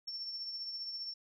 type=tone with tremolo; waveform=sine; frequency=5430 Hz; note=F8; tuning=50 cents flat; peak=-36 dBFS; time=0.07-1.14 s; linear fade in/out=10 ms; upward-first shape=triangle; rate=15 Hz; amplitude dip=50%; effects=tanh soft clip ceiling -32 dBFS + 13-bit